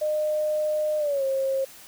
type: tone with pitch glide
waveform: sine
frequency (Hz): 610 to 537.2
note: D#5 to C5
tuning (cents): -34 to +46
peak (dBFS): -22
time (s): 0.01-1.65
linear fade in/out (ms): 10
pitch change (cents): -220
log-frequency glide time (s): 0.98-1.24
effects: white hiss -47 dBFS RMS until 1.87 s